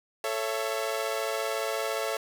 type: chord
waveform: sawtooth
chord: A major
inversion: none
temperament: equal with one note detuned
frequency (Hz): 440 / 554.4 / 668.8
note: A4 / C#5 / E5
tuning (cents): 0 / 0 / +25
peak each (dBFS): -29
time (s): 0.24-2.17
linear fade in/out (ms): 2
effects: none